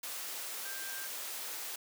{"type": "tone in noise", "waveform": "sine", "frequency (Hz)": 1581, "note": "G6", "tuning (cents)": 14, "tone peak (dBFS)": -45, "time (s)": [0.65, 1.07], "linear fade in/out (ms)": 5, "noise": "white", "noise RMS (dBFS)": -41, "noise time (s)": [0.03, 1.76], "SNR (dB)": -7, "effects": ["high-pass 400 Hz 12 dB/octave"]}